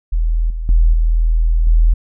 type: tone with level steps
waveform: sine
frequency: 40.67 Hz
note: E1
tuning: 23 cents flat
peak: -12 / -19 / -7 / -10 / -7 dBFS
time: 0.12-1.94 s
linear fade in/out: 10 ms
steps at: 0.5 / 0.69 / 0.93 / 1.67 s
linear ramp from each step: 2 ms
effects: none